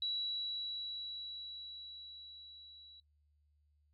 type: tone with level ramp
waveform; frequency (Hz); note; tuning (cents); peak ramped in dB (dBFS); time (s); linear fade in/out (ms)
sine; 3915; B7; -16; -34 to -55; 0.02-3; 2
effects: noise-tail reverb RT60 0.1 s tail -18 dB re dry + added 74 Hz sine -70 dBFS peak until 3.93 s